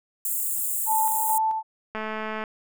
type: high-pass noise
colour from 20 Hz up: white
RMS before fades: -27 dBFS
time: 0.25-1.38 s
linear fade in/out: 2 ms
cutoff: 7100 Hz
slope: 96 dB/octave
type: tone with tremolo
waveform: sine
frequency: 880 Hz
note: A5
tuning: in tune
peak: -20 dBFS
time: 0.86-1.63 s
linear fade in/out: 50 ms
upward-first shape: square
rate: 2.3 Hz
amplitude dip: 40%
type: click train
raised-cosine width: 0.5 ms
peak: -17 dBFS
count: 107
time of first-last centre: 1.95-2.438 s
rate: 217 Hz
effects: none